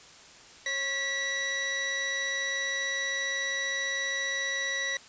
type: tone pair together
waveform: sawtooth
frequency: 546 / 1947.5 Hz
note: C#5 / B6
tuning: -26 / -25 cents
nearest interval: octave + minor seventh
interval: 2201 cents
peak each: -36 / -25 dBFS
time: 0.66-4.97 s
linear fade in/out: 2 ms
effects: white hiss -51 dBFS RMS until 5.08 s + resampled to 16000 Hz